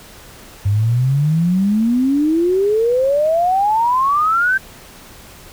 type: exponential sweep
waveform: sine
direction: up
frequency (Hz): 97.5 to 1582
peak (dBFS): -12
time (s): 0.65-4.58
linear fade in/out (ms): 10
effects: pink hiss -40 dBFS RMS until 5.52 s